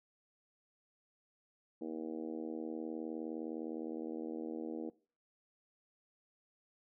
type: harmonic tone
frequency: 79.6 Hz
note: D#2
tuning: 40 cents sharp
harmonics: 3 / 4 / 5 / 6 / 7 / 8 / 9 / 10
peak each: -45 / -42 / -49 / -47 / -55 / -58 / -59 / -62 dBFS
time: 1.81-4.9 s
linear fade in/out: 5 ms
effects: noise-tail reverb RT60 0.4 s tail -21 dB re dry